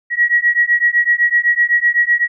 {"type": "beating tone pair", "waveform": "sine", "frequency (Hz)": [1908, 1915.9], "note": ["A#6", "A#6"], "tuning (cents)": [40, 47], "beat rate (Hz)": 7.9, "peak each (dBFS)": -14, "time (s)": [0.1, 2.28], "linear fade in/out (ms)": 50, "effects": []}